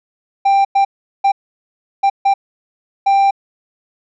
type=tone bursts at uneven times; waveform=triangle; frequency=789 Hz; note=G5; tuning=11 cents sharp; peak=-7 dBFS; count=6; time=0.45-0.65 / 0.75-0.85 / 1.24-1.32 / 2.03-2.1 / 2.25-2.34 / 3.06-3.31 s; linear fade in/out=10 ms; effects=resampled to 16000 Hz